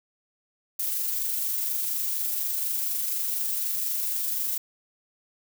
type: noise with amplitude modulation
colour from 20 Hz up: violet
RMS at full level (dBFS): -27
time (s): 0.79-4.58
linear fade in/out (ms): 5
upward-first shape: sine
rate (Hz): 24.1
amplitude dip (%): 25
effects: none